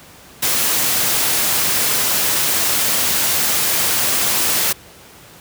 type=noise; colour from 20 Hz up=white; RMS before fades=-17 dBFS; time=0.42-4.73 s; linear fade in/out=10 ms; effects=pink hiss -42 dBFS RMS until 5.4 s + high-pass 80 Hz 12 dB/octave